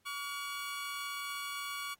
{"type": "tone pair together", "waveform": "20% pulse", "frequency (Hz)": [1134.7, 1430], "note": ["C#6", "F6"], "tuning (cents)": [40, 41], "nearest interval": "major third", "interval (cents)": 401, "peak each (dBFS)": [-34, -39], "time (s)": [0.05, 1.95], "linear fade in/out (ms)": 20, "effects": ["pink hiss -74 dBFS RMS until 1.99 s", "AAC 48 kbps"]}